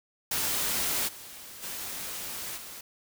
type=noise with level steps; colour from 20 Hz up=white; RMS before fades=-29 / -45 / -37 / -43 dBFS; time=0.31-2.81 s; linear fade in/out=5 ms; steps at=1.07 / 1.62 / 2.56 s; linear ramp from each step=20 ms; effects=none